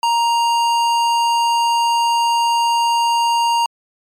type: tone with hard clipping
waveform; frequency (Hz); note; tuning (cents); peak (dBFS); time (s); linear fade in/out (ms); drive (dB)
sine; 935; A#5; +5; -15; 0.03-3.66; 2; 15
effects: MP3 96 kbps